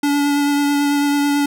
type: tone with vibrato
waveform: square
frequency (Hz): 286.9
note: D4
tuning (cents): -40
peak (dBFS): -15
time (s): 0.03-1.46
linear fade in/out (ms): 5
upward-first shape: triangle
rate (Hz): 9.1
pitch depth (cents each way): 16
effects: none